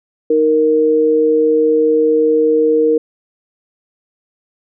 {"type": "tone pair together", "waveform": "sine", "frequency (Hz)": [311.1, 466.1], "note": ["D#4", "A#4"], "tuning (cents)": [0, 0], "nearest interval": "perfect fifth", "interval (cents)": 700, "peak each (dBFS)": [-16, -10], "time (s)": [0.3, 2.98], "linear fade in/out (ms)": 5, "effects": []}